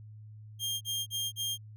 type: tone bursts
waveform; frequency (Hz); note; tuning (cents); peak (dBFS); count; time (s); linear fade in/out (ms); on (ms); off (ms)
sawtooth; 3208; G7; +39; -28; 4; 0.59-1.578; 50; 220; 36
effects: added 107 Hz sine -46 dBFS peak until 1.76 s